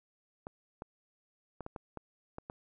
clicks, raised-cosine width 1 ms, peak -27 dBFS, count 8, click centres 0.469 / 0.821 / 1.607 / 1.664 / 1.762 / 1.973 / 2.384 / 2.499 s, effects none

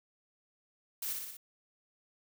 blue noise with echo, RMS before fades -37 dBFS, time 1.02-1.13 s, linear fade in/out 5 ms, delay 60 ms, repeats 4, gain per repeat -3 dB, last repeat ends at 1.37 s, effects none

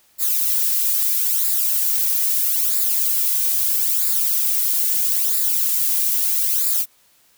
violet noise with flanger, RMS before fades -19 dBFS, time 0.18-6.86 s, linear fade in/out 50 ms, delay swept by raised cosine 0.33 to 2.33 ms, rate 0.77 Hz, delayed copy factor -0.65, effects white hiss -57 dBFS RMS until 7.37 s

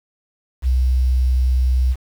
sine tone with quantisation, 63.5 Hz, B1, 49 cents sharp, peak -13 dBFS, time 0.62-1.96 s, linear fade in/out 50 ms, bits 7, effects none

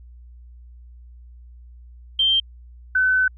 sine tone pair in turn, 3152 / 1514.4 Hz, G7 / F#6, +9 / +40 cents, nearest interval octave + minor second, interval 1269 cents, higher first, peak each -15 dBFS, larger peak neither, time 2.19-2.4 / 2.95-3.28 s, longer second, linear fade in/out 5 ms, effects added 60 Hz sine -41 dBFS peak until 3.37 s

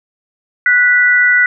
sine tone pair together, 1475.1 / 1969 Hz, F#6 / B6, -6 / -6 cents, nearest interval perfect fourth, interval 500 cents, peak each -10 dBFS, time 0.66-1.46 s, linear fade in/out 2 ms, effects none

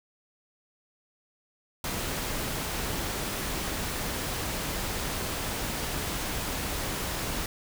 pink noise, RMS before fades -32 dBFS, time 1.84-7.46 s, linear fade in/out 2 ms, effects none

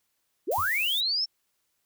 sine linear sweep, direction up, 267.2 to 5470 Hz, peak -24 dBFS, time 0.47-1.26 s, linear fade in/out 20 ms
violet noise, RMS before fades -36 dBFS, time 0.51-1.01 s, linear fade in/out 10 ms
triangle tone with exponential decay, 92.5 Hz, F#2, in tune, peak -30 dBFS, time 0.58-0.71 s, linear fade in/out 5 ms, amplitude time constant 27 ms
effects white hiss -75 dBFS RMS until 1.85 s

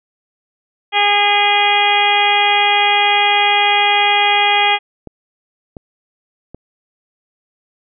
harmonic tone, 409.4 Hz, G#4, 25 cents flat, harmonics 1 / 2 / 3 / 4 / 5 / 6 / 7 / 8, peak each -25 / -14 / -24 / -25 / -18 / -18 / -23 / -18 dBFS, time 0.92-4.79 s, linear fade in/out 50 ms
clicks, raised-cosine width 2 ms, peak -18 dBFS, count 3, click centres 5.073 / 5.768 / 6.546 s
effects none

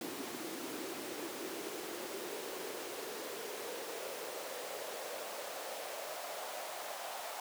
pink noise with high-pass filter sweep, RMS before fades -43 dBFS, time 0.01-7.4 s, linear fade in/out 2 ms, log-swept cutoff 290 to 710 Hz, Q 3.3, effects none

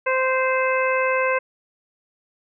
harmonic tone, 520 Hz, C5, 11 cents flat, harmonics 1 / 2 / 3 / 4 / 5, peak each -21 / -24 / -26 / -27 / -28 dBFS, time 0.06-1.39 s, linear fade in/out 10 ms, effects none

